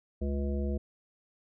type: harmonic tone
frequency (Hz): 70.2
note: C#2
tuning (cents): +22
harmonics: 1 / 3 / 5 / 7 / 9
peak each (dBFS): -30 / -35 / -39 / -41 / -44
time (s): 0.21-0.78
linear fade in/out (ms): 10
effects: none